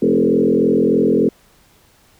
sine tone with frequency modulation, 334.5 Hz, E4, 25 cents sharp, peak -11 dBFS, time 0.02-1.29 s, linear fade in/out 5 ms, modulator 43.3 Hz, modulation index 3.2, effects pink hiss -53 dBFS RMS until 2.19 s

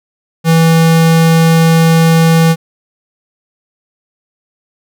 square tone, 163.8 Hz, E3, 11 cents flat, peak -6 dBFS, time 0.44-2.56 s, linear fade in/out 50 ms, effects none

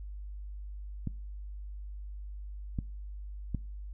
clicks, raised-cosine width 5 ms, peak -20 dBFS, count 3, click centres 1.073 / 2.788 / 3.547 s, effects noise-tail reverb RT60 0.4 s tail -23 dB re dry + added 50 Hz sine -39 dBFS peak until 3.93 s

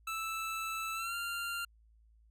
25% pulse tone with pitch glide, 1318.5 to 1390.5 Hz, E6 to F6, 0 to -8 cents, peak -32 dBFS, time 0.07-1.65 s, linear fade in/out 5 ms, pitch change +92 cents, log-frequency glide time 0.94-1.15 s, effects added 55 Hz sine -61 dBFS peak until 2.3 s

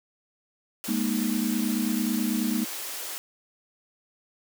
white high-pass noise, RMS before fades -35 dBFS, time 0.84-3.18 s, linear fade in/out 0 ms, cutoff 290 Hz, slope 48 dB/octave
sine chord, Ab suspended second, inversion none, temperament equal with one note detuned, 207.7 / 236.9 / 311.1 Hz, Ab3 / Bb3 / Eb4, 0 / +28 / 0 cents, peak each -28 / -27 / -31 dBFS, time 0.88-2.65 s, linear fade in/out 10 ms
effects none

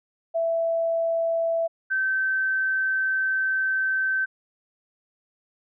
sine tone pair in turn, 663 / 1544.4 Hz, E5 / G6, +10 / -26 cents, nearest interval octave + minor third, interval 1464 cents, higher second, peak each -21 dBFS, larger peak neither, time 0.34-1.68 / 1.9-4.26 s, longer second, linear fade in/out 20 ms, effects none

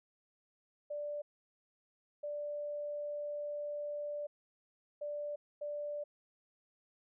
sine tone bursts at uneven times, 587.3 Hz, D5, in tune, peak -37 dBFS, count 4, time 0.9-1.22 / 2.23-4.27 / 5.01-5.36 / 5.61-6.04 s, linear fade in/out 10 ms, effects none

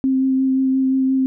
sine tone with vibrato, 264 Hz, C4, 16 cents sharp, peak -14 dBFS, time 0.04-1.26 s, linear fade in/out 0 ms, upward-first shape sine, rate 5.7 Hz, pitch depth 12 cents each way, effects none

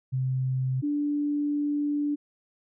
sine tone pair in turn, 130.1 / 292.1 Hz, C3 / D4, -9 / -9 cents, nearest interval octave + major second, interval 1400 cents, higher second, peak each -24 dBFS, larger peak neither, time 0.12-0.82 / 0.82-2.16 s, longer second, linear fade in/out 20 ms, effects none

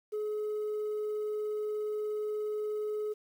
sine tone, 424.2 Hz, G#4, 37 cents sharp, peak -29 dBFS, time 0.12-3.14 s, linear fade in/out 20 ms, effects tanh soft clip ceiling -30 dBFS + 10-bit

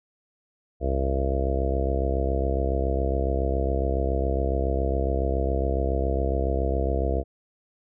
harmonic tone, 67.2 Hz, C2, 47 cents sharp, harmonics 1 / 2 / 3 / 4 / 5 / 6 / 7 / 8 / 9 / 10, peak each -24 / -35 / -37 / -36 / -33 / -34 / -31 / -36 / -36 / -32 dBFS, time 0.8-7.24 s, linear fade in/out 50 ms, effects none

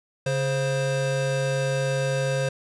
square tone pair together, 138.59 / 528.1 Hz, C#3 / C5, 0 / +16 cents, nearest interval octave + major seventh, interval 2316 cents, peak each -26 dBFS, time 0.26-2.49 s, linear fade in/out 5 ms, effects resampled to 22050 Hz

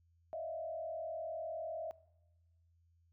sine tone with frequency modulation, 648 Hz, E5, 30 cents flat, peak -39 dBFS, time 0.33-1.91 s, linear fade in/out 0 ms, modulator 39.9 Hz, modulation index 1.1, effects noise-tail reverb RT60 1.0 s tail -21 dB re dry + added 84 Hz sine -68 dBFS peak until 3.12 s

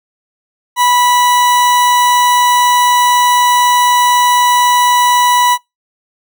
40% pulse tone, 982 Hz, B5, 10 cents flat, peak -7 dBFS, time 0.76-5.58 s, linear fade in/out 50 ms, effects noise-tail reverb RT60 0.2 s tail -24 dB re dry

